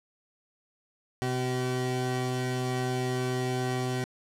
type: tone pair together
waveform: 30% pulse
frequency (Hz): 127.18 / 380.9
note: C3 / G4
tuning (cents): -49 / -50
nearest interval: octave + perfect fifth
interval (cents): 1899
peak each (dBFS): -27 / -29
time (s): 1.22-4.04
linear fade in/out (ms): 0
effects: low-pass 11000 Hz 12 dB/octave